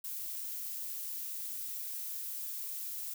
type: noise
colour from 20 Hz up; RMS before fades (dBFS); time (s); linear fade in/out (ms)
violet; -40; 0.04-3.14; 5
effects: none